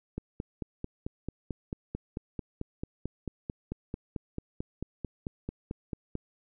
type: click train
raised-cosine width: 3 ms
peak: -21 dBFS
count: 28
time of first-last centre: 0.18-6.153 s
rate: 4.52 Hz
effects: none